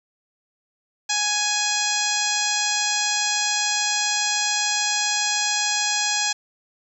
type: harmonic tone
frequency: 833 Hz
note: G#5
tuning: 5 cents sharp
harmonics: 1 / 2 / 3 / 4 / 5 / 6 / 7 / 8 / 9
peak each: -29 / -29 / -29 / -29 / -29 / -29 / -29 / -29 / -29 dBFS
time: 1.09-6.33 s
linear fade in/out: 10 ms
effects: 9-bit